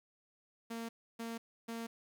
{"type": "tone bursts", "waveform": "sawtooth", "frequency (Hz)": 229.6, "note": "A#3", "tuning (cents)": -26, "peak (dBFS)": -36, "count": 3, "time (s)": [0.7, 1.87], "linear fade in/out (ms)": 10, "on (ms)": 190, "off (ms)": 300, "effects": ["11-bit"]}